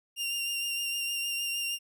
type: tone with vibrato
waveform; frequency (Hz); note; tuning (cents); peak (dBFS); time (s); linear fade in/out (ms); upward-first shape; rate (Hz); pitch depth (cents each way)
sawtooth; 2787; F7; -4; -27; 0.16-1.79; 50; triangle; 6.5; 22
effects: none